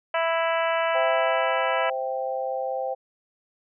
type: harmonic tone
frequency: 330 Hz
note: E4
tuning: 2 cents sharp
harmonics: 2 / 3 / 4 / 5 / 6 / 7 / 8 / 9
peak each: -24 / -28 / -30 / -32 / -34 / -35 / -36 / -37 dBFS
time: 0.14-1.9 s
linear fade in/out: 5 ms
type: chord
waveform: sine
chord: C major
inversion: none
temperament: equal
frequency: 523.3 / 659.3 / 784 Hz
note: C5 / E5 / G5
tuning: 0 / 0 / 0 cents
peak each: -28 / -33 / -30 dBFS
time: 0.94-2.95 s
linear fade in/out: 20 ms
effects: none